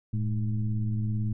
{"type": "tone with frequency modulation", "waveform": "sine", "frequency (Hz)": 110, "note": "A2", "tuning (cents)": 0, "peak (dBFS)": -25, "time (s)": [0.13, 1.33], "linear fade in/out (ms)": 5, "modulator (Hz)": 101, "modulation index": 0.83, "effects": []}